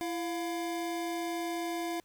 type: tone pair together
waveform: square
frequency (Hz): 335.3 / 704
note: E4 / F5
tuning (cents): +30 / +14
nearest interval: octave + minor second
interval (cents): 1284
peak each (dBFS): -35 / -38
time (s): 0.01-2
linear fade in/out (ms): 0
effects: pink hiss -68 dBFS RMS until 2.04 s